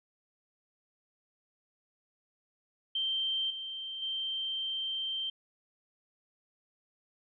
sine tone with level steps, 3136 Hz, G7, in tune, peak -29 / -37 / -32 dBFS, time 2.95-5.3 s, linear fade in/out 5 ms, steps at 3.5 / 4.02 s, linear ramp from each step 5 ms, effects none

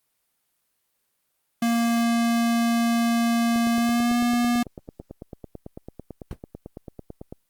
square tone with pitch glide, 233.1 to 239.9 Hz, A#3 to A#3, 0 to +50 cents, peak -20 dBFS, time 1.62-4.63 s, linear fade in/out 5 ms, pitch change +50 cents, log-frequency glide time 3.73-4.18 s
click train, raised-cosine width 2 ms, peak -23 dBFS, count 35, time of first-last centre 3.56-7.325 s, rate 9.03 Hz
brown noise with exponential decay, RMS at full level -28 dBFS, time 6.31-6.39 s, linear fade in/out 1 ms, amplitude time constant 16 ms
effects white hiss -73 dBFS RMS until 7.49 s + Opus 32 kbps

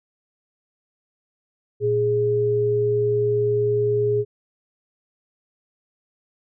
sine tone pair together, 116.54 / 415.3 Hz, A#2 / G#4, 0 / 0 cents, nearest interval octave + minor seventh, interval 2200 cents, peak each -25 / -18 dBFS, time 1.8-4.25 s, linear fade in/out 50 ms, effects none

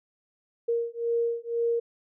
sine beating tone pair, 466.2 / 468.2 Hz, A#4 / A#4, 0 / +8 cents, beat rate 2 Hz, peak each -28 dBFS, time 0.68-1.8 s, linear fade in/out 10 ms, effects none

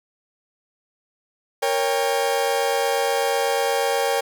40% pulse chord, G diminished, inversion first, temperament equal with one note detuned, 466.2 / 554.4 / 796.8 Hz, Bb4 / Db5 / G5, 0 / 0 / +28 cents, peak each -23 dBFS, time 1.62-4.21 s, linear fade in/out 10 ms, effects none

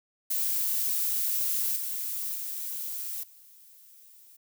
violet noise with level steps, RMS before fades -28 / -33 / -35 / -54 dBFS, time 0.3-4.37 s, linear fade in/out 10 ms, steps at 1.76 / 2.35 / 3.23 s, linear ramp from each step 5 ms, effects none

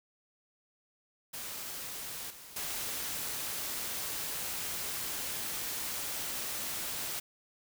white noise with level steps, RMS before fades -41 / -50 / -37 dBFS, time 1.33-7.2 s, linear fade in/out 10 ms, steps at 2.3 / 2.56 s, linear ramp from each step 5 ms, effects none

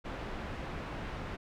pink low-pass noise, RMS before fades -40 dBFS, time 0.04-1.37 s, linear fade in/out 20 ms, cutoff 2200 Hz, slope 12 dB/octave, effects none

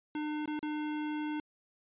square tone with dropouts, 301.9 Hz, D4, 48 cents sharp, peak -34 dBFS, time 0.15-1.4 s, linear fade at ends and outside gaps 2 ms, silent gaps 0.458-0.476 / 0.592-0.628 s, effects resampled to 8000 Hz

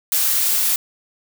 blue noise, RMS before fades -18 dBFS, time 0.12-0.76 s, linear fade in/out 2 ms, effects none

